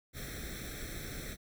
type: noise with comb filter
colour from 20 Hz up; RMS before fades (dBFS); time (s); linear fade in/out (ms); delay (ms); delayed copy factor
pink; -42; 0.13-1.37; 50; 0.52; +0.95
effects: none